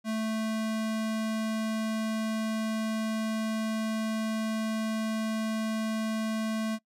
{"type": "tone", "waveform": "square", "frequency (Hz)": 220, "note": "A3", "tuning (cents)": 0, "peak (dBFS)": -29, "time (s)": [0.04, 6.79], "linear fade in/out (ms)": 50, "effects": ["noise-tail reverb RT60 0.1 s tail -24 dB re dry", "low-pass 12000 Hz 12 dB/octave"]}